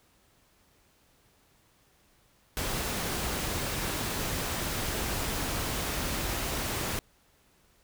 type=noise; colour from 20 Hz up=pink; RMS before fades=-32 dBFS; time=2.57-6.99 s; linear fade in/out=0 ms; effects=pink hiss -65 dBFS RMS until 7.83 s